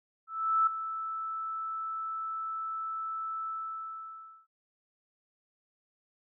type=tone with ADSR envelope; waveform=sine; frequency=1316 Hz; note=E6; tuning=3 cents flat; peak=-21 dBFS; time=0.27-4.47 s; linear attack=400 ms; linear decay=4 ms; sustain=-12 dB; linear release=1000 ms; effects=none